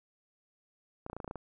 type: clicks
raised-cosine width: 1 ms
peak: -26 dBFS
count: 9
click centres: 1.064 / 1.099 / 1.131 / 1.166 / 1.202 / 1.245 / 1.278 / 1.311 / 1.357 s
effects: none